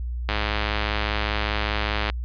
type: click train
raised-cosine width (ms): 0.3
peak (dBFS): -8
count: 191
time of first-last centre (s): 0.29-2.1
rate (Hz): 105
effects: added 60 Hz sine -26 dBFS peak until 2.24 s + resampled to 11025 Hz